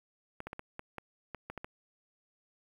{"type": "clicks", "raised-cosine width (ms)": 0.5, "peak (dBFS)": -25, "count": 10, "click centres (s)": [0.404, 0.47, 0.531, 0.594, 0.794, 0.983, 1.347, 1.5, 1.577, 1.645], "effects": ["9-bit"]}